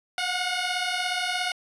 10% pulse beating tone pair, 717 / 734 Hz, F5 / F#5, +45 / -14 cents, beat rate 17 Hz, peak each -20 dBFS, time 0.18-1.52 s, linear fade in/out 2 ms, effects resampled to 22050 Hz

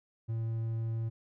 triangle tone, 113.3 Hz, A#2, 49 cents flat, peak -29 dBFS, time 0.28-1.1 s, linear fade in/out 20 ms, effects none

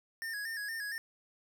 square tone with vibrato, 1738 Hz, A6, 22 cents flat, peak -37 dBFS, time 0.22-0.98 s, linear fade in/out 0 ms, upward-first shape square, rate 4.3 Hz, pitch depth 72 cents each way, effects none

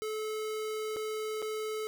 square tone with dropouts, 432.6 Hz, A4, 29 cents flat, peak -34 dBFS, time 0.02-1.87 s, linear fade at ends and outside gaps 0 ms, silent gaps 0.962-0.967 / 1.419-1.425 s, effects none

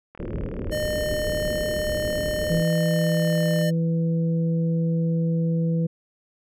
click train, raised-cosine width 0.5 ms, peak -28 dBFS, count 134, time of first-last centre 0.15-3.614 s, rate 38.4 Hz
pink low-pass noise, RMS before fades -30 dBFS, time 0.19-2.62 s, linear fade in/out 10 ms, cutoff 580 Hz, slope 96 dB/octave
square tone with pitch glide, 607 to 602.5 Hz, D#5 to D5, -43 to +44 cents, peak -25 dBFS, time 0.71-3.71 s, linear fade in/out 20 ms, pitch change -13 cents, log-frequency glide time 2.67-3.57 s
harmonic tone, 165.2 Hz, E3, 4 cents sharp, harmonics 1 / 2 / 3, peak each -20 / -36 / -31 dBFS, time 2.5-5.87 s, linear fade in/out 10 ms
effects none

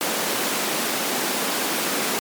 pink high-pass noise, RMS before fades -24 dBFS, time 0.01-2.19 s, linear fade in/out 0 ms, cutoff 220 Hz, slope 24 dB/octave, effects MP3 96 kbps

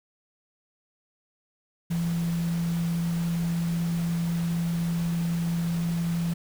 sine tone in noise, 169 Hz, E3, 43 cents sharp, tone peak -24 dBFS, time 1.9-6.34 s, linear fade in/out 10 ms, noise pink, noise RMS -41 dBFS, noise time 1.9-6.34 s, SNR +14 dB, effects none

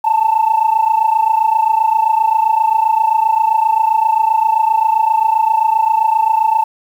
sine tone pair together, 870.4 / 898 Hz, A5 / A5, -19 / +35 cents, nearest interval minor second, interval 54 cents, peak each -12 dBFS, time 0.04-6.64 s, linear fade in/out 10 ms, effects tanh soft clip ceiling -5 dBFS + 7-bit

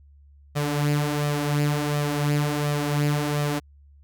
sawtooth tone with flanger, 146.83 Hz, D3, in tune, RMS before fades -24 dBFS, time 0.55-3.6 s, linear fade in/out 20 ms, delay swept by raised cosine 1.6 to 6.4 ms, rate 1.4 Hz, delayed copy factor +0.55, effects added 71 Hz sine -49 dBFS peak until 4.03 s

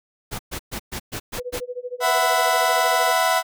pink noise bursts, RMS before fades -29 dBFS, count 7, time 0.31-1.604 s, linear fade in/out 20 ms, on 82 ms, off 120 ms
sine tone with tremolo, 494.5 Hz, B4, 2 cents sharp, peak -25 dBFS, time 1.38-3.13 s, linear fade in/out 5 ms, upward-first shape sine, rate 13 Hz, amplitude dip 95%
30% pulse chord, E suspended second, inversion none, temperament equal with one note detuned, 659.3 / 740 / 998.7 Hz, E5 / F#5 / B5, 0 / 0 / +19 cents, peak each -19 dBFS, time 2-3.43 s, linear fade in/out 50 ms
effects none

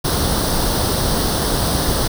pink noise with comb filter, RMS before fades -18 dBFS, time 0.04-2.08 s, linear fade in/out 10 ms, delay 0.21 ms, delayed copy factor +0.7, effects none

